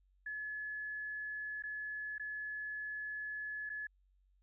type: tone with dropouts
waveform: sine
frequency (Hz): 1708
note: G#6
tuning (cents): +48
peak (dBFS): -39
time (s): 0.26-3.87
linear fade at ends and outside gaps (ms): 5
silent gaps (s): 1.624-1.636 / 2.182-2.196 / 3.694-3.699
effects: added 47 Hz sine -68 dBFS peak until 4.42 s